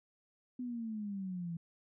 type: exponential sweep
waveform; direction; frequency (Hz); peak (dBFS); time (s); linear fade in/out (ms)
sine; down; 253.1 to 164.81; -37; 0.59-1.57; 5
effects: none